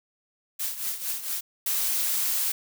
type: noise with tremolo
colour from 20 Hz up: blue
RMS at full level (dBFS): -28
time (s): 0.59-1.41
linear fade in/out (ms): 10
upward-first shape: triangle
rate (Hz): 4.4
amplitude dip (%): 75
type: noise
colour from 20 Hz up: blue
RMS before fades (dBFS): -26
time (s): 1.66-2.52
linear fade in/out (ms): 5
effects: none